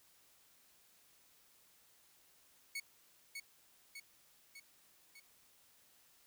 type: tone with echo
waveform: sawtooth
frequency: 2217 Hz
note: C#7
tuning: in tune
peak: -36 dBFS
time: 2.75-2.8 s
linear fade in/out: 5 ms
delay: 600 ms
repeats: 4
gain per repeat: -4 dB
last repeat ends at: 5.2 s
effects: white hiss -68 dBFS RMS until 6.26 s